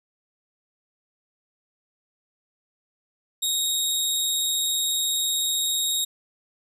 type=tone with amplitude modulation; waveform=20% pulse; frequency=3754 Hz; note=A#7; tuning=11 cents sharp; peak=-15 dBFS; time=3.42-6.05 s; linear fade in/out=10 ms; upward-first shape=sine; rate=185 Hz; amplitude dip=30%; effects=none